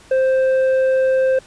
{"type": "tone with tanh clipping", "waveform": "sine", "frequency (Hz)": 524, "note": "C5", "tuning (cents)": 2, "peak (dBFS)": -14, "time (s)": [0.11, 1.39], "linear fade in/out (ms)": 5, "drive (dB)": 6, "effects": ["pink hiss -46 dBFS RMS until 1.46 s", "resampled to 22050 Hz"]}